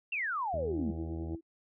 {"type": "exponential sweep", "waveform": "sine", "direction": "down", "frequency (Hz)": [2798, 196.6], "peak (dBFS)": -31, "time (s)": [0.12, 0.91], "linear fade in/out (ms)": 5}
{"type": "harmonic tone", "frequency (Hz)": 80.8, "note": "E2", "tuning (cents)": -34, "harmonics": [1, 2, 3, 4, 5, 6, 7, 8, 9, 10], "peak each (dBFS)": [-38, -44, -48, -50, -52, -54, -55, -56, -57, -58], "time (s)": [0.53, 1.36], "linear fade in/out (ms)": 10}
{"type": "tone with tremolo", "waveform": "sine", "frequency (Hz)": 329.6, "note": "E4", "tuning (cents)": 0, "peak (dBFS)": -36, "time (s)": [0.77, 1.41], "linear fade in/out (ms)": 20, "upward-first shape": "sine", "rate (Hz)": 9.3, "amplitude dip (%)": 65}
{"effects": ["noise-tail reverb RT60 0.1 s tail -23 dB re dry"]}